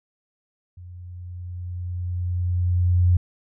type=tone with level ramp; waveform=sine; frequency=89 Hz; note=F2; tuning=33 cents sharp; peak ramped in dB=-38 to -13 dBFS; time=0.77-3.17 s; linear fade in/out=5 ms; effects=none